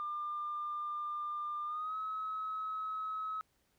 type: tone with pitch glide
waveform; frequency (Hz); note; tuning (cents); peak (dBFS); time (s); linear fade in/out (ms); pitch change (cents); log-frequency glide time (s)
sine; 1198 to 1284; D6 to E6; +34 to -46; -35; 0-3.41; 0; +120; 1.66-1.96
effects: tanh soft clip ceiling -31 dBFS + pink hiss -75 dBFS RMS until 3.78 s